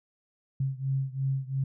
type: beating tone pair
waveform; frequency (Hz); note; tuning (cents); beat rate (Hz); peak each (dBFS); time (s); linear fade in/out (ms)
sine; 133.7 / 136.6; C3 / C#3; +38 / -25; 2.9; -29 / -31; 0.6-1.64; 5
effects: none